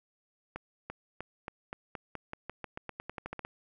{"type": "accelerating click train", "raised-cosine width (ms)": 0.5, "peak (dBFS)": -23, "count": 19, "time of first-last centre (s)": [0.56, 3.45], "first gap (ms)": 340, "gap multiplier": 0.9, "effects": []}